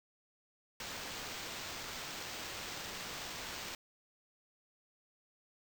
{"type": "noise with sample-and-hold", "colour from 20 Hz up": "violet", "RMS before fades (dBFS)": -44, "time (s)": [0.8, 3.75], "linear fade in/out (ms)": 2, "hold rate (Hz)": 11025, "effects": []}